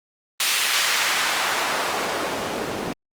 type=noise with band-pass filter sweep; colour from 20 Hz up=white; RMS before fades=-23 dBFS; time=0.4-2.93 s; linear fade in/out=2 ms; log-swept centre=3200 to 260 Hz; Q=0.8; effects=Opus 32 kbps

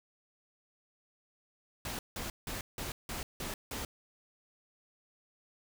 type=noise bursts; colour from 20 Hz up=pink; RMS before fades=-39 dBFS; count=7; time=1.85-3.85 s; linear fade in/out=2 ms; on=140 ms; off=170 ms; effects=none

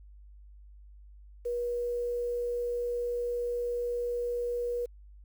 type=tone with quantisation; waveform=sine; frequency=481.3 Hz; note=B4; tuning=45 cents flat; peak=-29 dBFS; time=1.45-4.86 s; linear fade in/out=10 ms; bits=9; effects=added 50 Hz sine -49 dBFS peak until 5.24 s

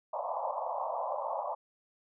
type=band-pass noise; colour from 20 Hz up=pink; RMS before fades=-35 dBFS; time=0.13-1.55 s; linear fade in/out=10 ms; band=540 to 1100 Hz; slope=96 dB/octave; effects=none

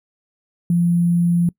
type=tone with sample-and-hold; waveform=sine; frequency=172.6 Hz; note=F3; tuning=20 cents flat; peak=-13 dBFS; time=0.7-1.49 s; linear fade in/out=2 ms; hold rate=11025 Hz; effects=noise-tail reverb RT60 0.1 s tail -24 dB re dry

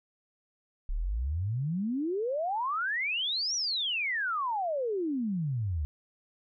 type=exponential two-way sweep; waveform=sine; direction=up then down; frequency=33 to 5920 to 70.5 Hz; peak=-28 dBFS; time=0.89-5.85 s; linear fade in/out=0 ms; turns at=3.55 s; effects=none

